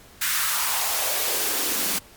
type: noise with high-pass filter sweep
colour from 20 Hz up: white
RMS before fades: -24 dBFS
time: 0.21-1.99 s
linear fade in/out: 10 ms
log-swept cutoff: 1600 to 200 Hz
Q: 2.4
effects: pink hiss -49 dBFS RMS until 2.16 s + MP3 96 kbps